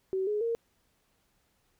sine tone with pitch steps, 380 / 419.2 / 462.5 Hz, F#4 / G#4 / A#4, +46 / +16 / -14 cents, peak -27 dBFS, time 0.13-0.55 s, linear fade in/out 0 ms, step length 140 ms, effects pink hiss -72 dBFS RMS until 1.79 s

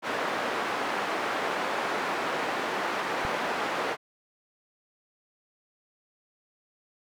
white band-pass noise, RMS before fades -30 dBFS, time 0.02-3.97 s, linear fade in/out 50 ms, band 300 to 1400 Hz, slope 12 dB/octave
click, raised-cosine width 5 ms, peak -24 dBFS, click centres 3.251 s
effects none

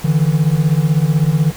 triangle beating tone pair, 146.8 / 162.8 Hz, D3 / E3, 0 / -21 cents, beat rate 16 Hz, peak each -12 dBFS, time 0.04-1.52 s, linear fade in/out 10 ms, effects pink hiss -34 dBFS RMS until 1.56 s

